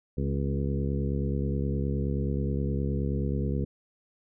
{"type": "harmonic tone with a mistuned harmonic", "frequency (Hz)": 69.5, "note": "C#2", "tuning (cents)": 5, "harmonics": [1, 2, 3, 4, 5, 6, 7], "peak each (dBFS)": [-30, -30, -33, -38, -39, -38, -40], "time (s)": [0.17, 3.65], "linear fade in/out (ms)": 10, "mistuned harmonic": 4, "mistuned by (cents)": -26, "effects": []}